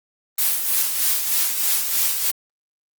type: noise with tremolo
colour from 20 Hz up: blue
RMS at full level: -18 dBFS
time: 0.38-2.31 s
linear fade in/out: 5 ms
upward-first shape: sine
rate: 3.2 Hz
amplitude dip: 50%
effects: Opus 24 kbps